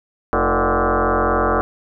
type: tone with frequency modulation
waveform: sine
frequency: 357 Hz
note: F4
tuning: 38 cents sharp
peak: -14 dBFS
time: 0.33-1.61 s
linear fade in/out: 0 ms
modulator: 134 Hz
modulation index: 7.8
effects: none